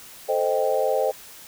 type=chord; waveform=sine; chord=A half-diminished seventh; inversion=none; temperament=equal; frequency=440 / 523.3 / 622.3 / 784 Hz; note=A4 / C5 / Eb5 / G5; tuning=0 / 0 / 0 / 0 cents; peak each=-26 / -23 / -25 / -27 dBFS; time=0.28-1.12 s; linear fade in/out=20 ms; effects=white hiss -44 dBFS RMS until 1.47 s